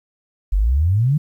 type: exponential sweep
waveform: sine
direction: up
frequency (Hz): 43.65 to 158.4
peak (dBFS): -13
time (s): 0.52-1.18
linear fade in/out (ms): 10
effects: 9-bit